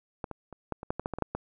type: clicks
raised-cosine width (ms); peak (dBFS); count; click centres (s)
1; -19 / -23 / -29 / -17 / -25 / -14 / -18 / -16 / -19 / -21 / -12 / -17; 12; 0.242 / 0.313 / 0.527 / 0.723 / 0.831 / 0.905 / 0.996 / 1.059 / 1.137 / 1.186 / 1.223 / 1.35
effects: none